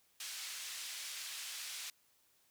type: band-pass noise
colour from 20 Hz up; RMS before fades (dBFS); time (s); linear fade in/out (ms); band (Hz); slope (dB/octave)
pink; -45; 0.2-1.9; 2; 2700 to 10000; 12
effects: white hiss -72 dBFS RMS until 2.5 s